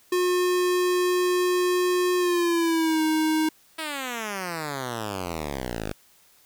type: tone with pitch glide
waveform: square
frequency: 360.3 to 313.7 Hz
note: F#4 to D#4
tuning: -46 to +14 cents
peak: -21 dBFS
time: 0.12-3.49 s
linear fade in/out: 5 ms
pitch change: -240 cents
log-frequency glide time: 2.18-3.02 s
type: exponential sweep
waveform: 5% pulse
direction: down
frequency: 326.9 to 49 Hz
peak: -18 dBFS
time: 3.78-5.93 s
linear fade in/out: 10 ms
effects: white hiss -58 dBFS RMS until 6.45 s